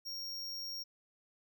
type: tone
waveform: square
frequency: 5570 Hz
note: F8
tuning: 5 cents flat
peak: -40 dBFS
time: 0.05-0.84 s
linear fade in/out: 20 ms
effects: none